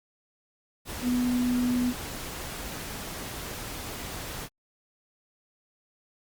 sine tone in noise, 246.9 Hz, B3, in tune, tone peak -23 dBFS, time 1.02-1.94 s, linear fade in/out 50 ms, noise pink, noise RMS -37 dBFS, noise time 0.85-4.49 s, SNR +11 dB, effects Opus 48 kbps

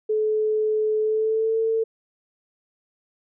sine tone with pitch glide, 430.9 to 447.9 Hz, A4 to A4, -36 to +31 cents, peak -19 dBFS, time 0.09-1.84 s, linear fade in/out 10 ms, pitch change +67 cents, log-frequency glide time 1-1.57 s, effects none

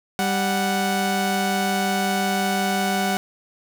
sawtooth tone pair together, 196.38 / 740 Hz, G3 / F#5, +3 / 0 cents, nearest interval octave + major seventh, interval 2297 cents, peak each -19 dBFS, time 0.19-3.17 s, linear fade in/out 0 ms, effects none

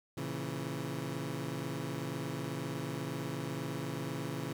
20% pulse chord, A# diminished, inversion none, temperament equal with one note detuned, 116.54 / 138.59 / 166.73 Hz, A#2 / C#3 / E3, 0 / 0 / +20 cents, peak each -38 / -34 / -36 dBFS, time 0.17-4.53 s, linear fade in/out 5 ms, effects none

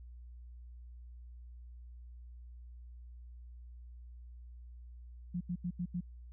sine tone bursts, 176.3 Hz, F3, 17 cents sharp, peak -33 dBFS, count 5, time 5.34-6.008 s, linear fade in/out 10 ms, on 68 ms, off 82 ms, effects added 60 Hz sine -48 dBFS peak until 6.32 s

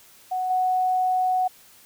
sine tone with level steps, 740 Hz, F#5, in tune, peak -23 / -19 dBFS, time 0.31-1.48 s, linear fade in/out 10 ms, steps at 0.5 s, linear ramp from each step 5 ms, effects white hiss -52 dBFS RMS until 1.85 s

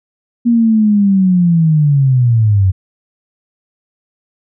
sine linear sweep, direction down, 239 to 91.3 Hz, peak -7 dBFS, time 0.45-2.72 s, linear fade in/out 20 ms, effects none

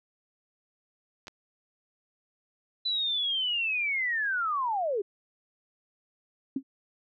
clicks, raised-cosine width 0.2 ms, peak -26 dBFS, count 2, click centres 1.271 / 1.281 s
sine linear sweep, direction down, 4011 to 374.5 Hz, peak -26 dBFS, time 2.85-5.02 s, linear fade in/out 10 ms
sine tone with exponential decay, 269.1 Hz, C4, 49 cents sharp, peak -23 dBFS, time 6.56-6.63 s, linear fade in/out 5 ms, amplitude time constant 15 ms
effects none

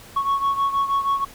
sine beating tone pair, 1106 / 1112.3 Hz, C#6 / C#6, -4 / +6 cents, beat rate 6.3 Hz, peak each -18 / -22 dBFS, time 0.16-1.25 s, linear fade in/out 10 ms, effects tanh soft clip ceiling -16 dBFS + pink hiss -44 dBFS RMS until 1.34 s

